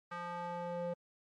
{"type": "tone with band-pass filter sweep", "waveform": "square", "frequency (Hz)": 174.3, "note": "F3", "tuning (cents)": -3, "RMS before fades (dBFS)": -40, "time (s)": [0.11, 0.94], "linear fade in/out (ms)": 10, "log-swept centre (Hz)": [1300, 500], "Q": 2.2, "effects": ["MP3 48 kbps"]}